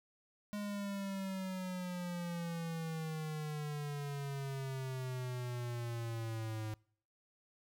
square exponential sweep, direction down, 207.7 to 107.8 Hz, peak -39 dBFS, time 0.53-6.74 s, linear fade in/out 0 ms, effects noise-tail reverb RT60 0.6 s tail -26 dB re dry

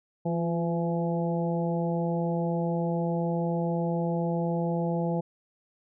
harmonic tone with a mistuned harmonic, 168.8 Hz, E3, 41 cents sharp, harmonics 1 / 2 / 3 / 4 / 5, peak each -27 / -34 / -32 / -36 / -37 dBFS, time 0.25-5.21 s, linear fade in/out 10 ms, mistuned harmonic 2, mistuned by +36 cents, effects none

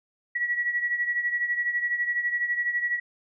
sine beating tone pair, 1928 / 1940 Hz, B6 / B6, -42 / -31 cents, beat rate 12 Hz, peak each -25 / -31 dBFS, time 0.35-3 s, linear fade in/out 10 ms, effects none

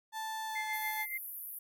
35% pulse tone with pitch glide, 880 to 866.4 Hz, A5 to A5, 0 to -27 cents, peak -35 dBFS, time 0.12-1.06 s, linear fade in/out 50 ms, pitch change -27 cents, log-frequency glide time 0.47-0.61 s
sine tone with tremolo, 2093 Hz, C7, in tune, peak -34 dBFS, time 0.55-1.18 s, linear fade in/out 10 ms, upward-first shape sine, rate 7 Hz, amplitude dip 70%
pink band-pass noise, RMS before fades -44 dBFS, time 0.73-1.59 s, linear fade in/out 5 ms, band 11000 to 15000 Hz, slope 96 dB/octave
effects none

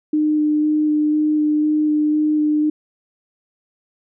sine tone with vibrato, 303.1 Hz, D#4, 45 cents flat, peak -14 dBFS, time 0.13-2.7 s, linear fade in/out 5 ms, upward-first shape square, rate 2 Hz, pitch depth 8 cents each way, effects none

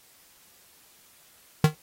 square tone with exponential decay, 153.9 Hz, D#3, 19 cents flat, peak -12 dBFS, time 1.64-1.75 s, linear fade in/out 2 ms, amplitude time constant 23 ms, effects white hiss -57 dBFS RMS until 1.82 s + AAC 48 kbps

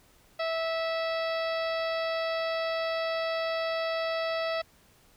harmonic tone with a mistuned harmonic, 654 Hz, E5, 14 cents flat, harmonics 1 / 2 / 3 / 4 / 5 / 6 / 7 / 8, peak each -29 / -36 / -38 / -41 / -44 / -44 / -44 / -46 dBFS, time 0.39-4.62 s, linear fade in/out 10 ms, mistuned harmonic 5, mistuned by +18 cents, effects pink hiss -61 dBFS RMS until 5.16 s

